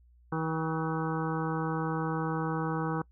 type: harmonic tone with a mistuned harmonic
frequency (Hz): 160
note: D#3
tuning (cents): +49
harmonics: 1 / 2 / 3 / 5 / 6 / 7 / 8 / 9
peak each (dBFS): -32 / -35 / -37 / -39 / -40 / -40 / -41 / -42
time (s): 0.32-3.02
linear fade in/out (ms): 5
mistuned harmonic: 9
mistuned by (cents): +68
effects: noise-tail reverb RT60 0.1 s tail -24 dB re dry + added 60 Hz sine -57 dBFS peak until 3.11 s